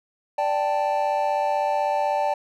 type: chord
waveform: triangle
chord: D suspended fourth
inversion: none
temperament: equal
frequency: 587.3 / 784 / 880 Hz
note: D5 / G5 / A5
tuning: 0 / 0 / 0 cents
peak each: -23 dBFS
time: 0.38-2.34 s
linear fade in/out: 5 ms
effects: none

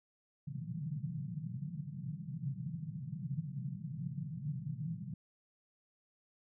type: band-pass noise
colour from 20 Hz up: pink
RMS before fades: -41 dBFS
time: 0.47-5.14 s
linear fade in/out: 5 ms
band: 130 to 170 Hz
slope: 48 dB/octave
effects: none

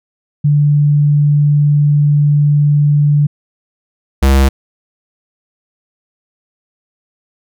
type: tone pair in turn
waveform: sine / square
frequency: 146.5 / 67.52 Hz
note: D3 / C#2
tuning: -4 / -45 cents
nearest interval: octave + minor second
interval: 1341 cents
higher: first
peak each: -7 dBFS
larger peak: neither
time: 0.44-3.27 / 4.22-4.49 s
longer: first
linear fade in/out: 10 ms
effects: none

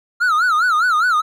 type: tone with vibrato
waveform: triangle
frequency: 1349 Hz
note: E6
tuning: 40 cents sharp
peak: -11 dBFS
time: 0.2-1.22 s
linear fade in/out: 20 ms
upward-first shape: sine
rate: 4.9 Hz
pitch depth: 180 cents each way
effects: none

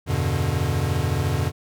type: chord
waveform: square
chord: E minor seventh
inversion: none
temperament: equal with one note detuned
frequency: 83.94 / 98 / 123.47 / 146.83 Hz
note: E2 / G2 / B2 / D3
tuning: +32 / 0 / 0 / 0 cents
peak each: -27 dBFS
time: 0.06-1.52 s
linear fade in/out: 50 ms
effects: none

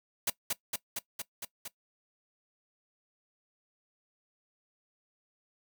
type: noise with echo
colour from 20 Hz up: white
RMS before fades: -29 dBFS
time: 0.27-0.3 s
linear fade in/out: 5 ms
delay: 230 ms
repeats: 6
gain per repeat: -2 dB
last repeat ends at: 1.68 s
effects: noise-tail reverb RT60 0.1 s tail -19 dB re dry

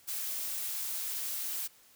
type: noise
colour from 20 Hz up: blue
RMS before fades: -36 dBFS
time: 0.07-1.68 s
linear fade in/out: 20 ms
effects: white hiss -61 dBFS RMS until 1.95 s

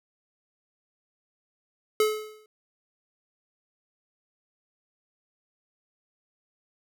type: tone with exponential decay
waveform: square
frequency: 429.5 Hz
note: A4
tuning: 42 cents flat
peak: -18 dBFS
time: 2-2.46 s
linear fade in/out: 2 ms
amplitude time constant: 100 ms
effects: none

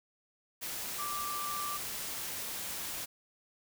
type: tone in noise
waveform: sine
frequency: 1174.7 Hz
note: D6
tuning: in tune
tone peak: -36 dBFS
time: 0.98-1.78 s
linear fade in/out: 20 ms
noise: white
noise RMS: -39 dBFS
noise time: 0.61-3.06 s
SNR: 0 dB
effects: none

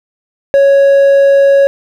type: tone with hard clipping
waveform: sine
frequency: 554.4 Hz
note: C#5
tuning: in tune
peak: -5 dBFS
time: 0.54-1.67 s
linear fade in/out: 0 ms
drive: 3 dB
effects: none

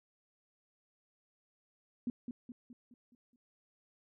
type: tone with echo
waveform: sine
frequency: 242.4 Hz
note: B3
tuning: 32 cents flat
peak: -32 dBFS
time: 2.07-2.1 s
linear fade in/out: 2 ms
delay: 210 ms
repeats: 6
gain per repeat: -6 dB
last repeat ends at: 3.36 s
effects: none

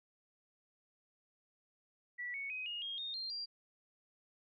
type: tone with pitch steps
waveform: sine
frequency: 1953 / 2218 / 2518 / 2859 / 3247 / 3687 / 4186 / 4754 Hz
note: B6 / C#7 / D#7 / F7 / G#7 / A#7 / C8 / D8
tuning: -20 / 0 / +20 / +40 / -40 / -20 / 0 / +20 cents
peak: -39 dBFS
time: 2.18-3.46 s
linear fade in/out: 20 ms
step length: 160 ms
effects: none

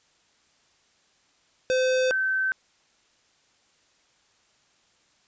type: tone pair in turn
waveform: square / sine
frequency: 514 / 1540.3 Hz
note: C5 / G6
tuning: -31 / -31 cents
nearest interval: octave + perfect fifth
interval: 1900 cents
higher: second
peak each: -21 / -22 dBFS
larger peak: first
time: 1.7-2.11 / 2.11-2.52 s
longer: neither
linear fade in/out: 0 ms
effects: white hiss -64 dBFS RMS until 5.27 s + resampled to 16000 Hz

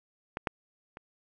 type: clicks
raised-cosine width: 0.5 ms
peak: -18 / -13 / -28 dBFS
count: 3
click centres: 0.371 / 0.472 / 0.971 s
effects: none

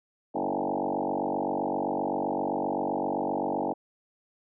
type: tone with frequency modulation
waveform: sine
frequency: 554.4 Hz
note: C#5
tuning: in tune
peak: -26 dBFS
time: 0.34-3.74 s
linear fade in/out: 20 ms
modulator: 47.7 Hz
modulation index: 6.8
effects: none

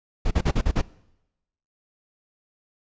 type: noise bursts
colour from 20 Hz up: brown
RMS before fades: -20 dBFS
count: 6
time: 0.25-0.816 s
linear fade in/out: 10 ms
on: 61 ms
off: 40 ms
effects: noise-tail reverb RT60 0.9 s tail -22 dB re dry + resampled to 16000 Hz

